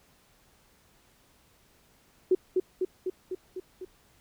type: tone with echo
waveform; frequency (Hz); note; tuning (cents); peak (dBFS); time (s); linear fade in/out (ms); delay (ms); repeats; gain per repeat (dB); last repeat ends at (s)
sine; 370; F#4; 0; -18; 2.31-2.35; 5; 250; 6; -3; 3.85
effects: pink hiss -63 dBFS RMS until 4.2 s